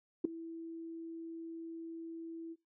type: tone with ADSR envelope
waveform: sine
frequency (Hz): 329.6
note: E4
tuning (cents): 0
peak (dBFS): -22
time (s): 0.24-2.56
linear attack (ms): 10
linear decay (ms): 4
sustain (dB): -20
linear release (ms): 42
effects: noise-tail reverb RT60 0.2 s tail -20 dB re dry + tanh soft clip ceiling -18 dBFS